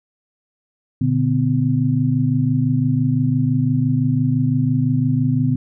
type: tone cluster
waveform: sine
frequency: 120.2 / 146.1 / 253.8 Hz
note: B2 / D3 / B3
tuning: -46 / -9 / +47 cents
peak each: -19 dBFS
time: 1.01-5.56 s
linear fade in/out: 5 ms
effects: none